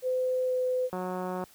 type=tone with pitch glide; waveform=sine; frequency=510 to 506.8 Hz; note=C5 to B4; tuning=-44 to +45 cents; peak=-25 dBFS; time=0.02-0.9 s; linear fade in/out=50 ms; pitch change=-11 cents; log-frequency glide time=0.45-0.53 s
type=click train; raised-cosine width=1 ms; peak=-21 dBFS; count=94; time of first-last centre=0.93-1.438 s; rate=183 Hz
effects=white hiss -57 dBFS RMS until 1.54 s + high-pass 60 Hz 12 dB/octave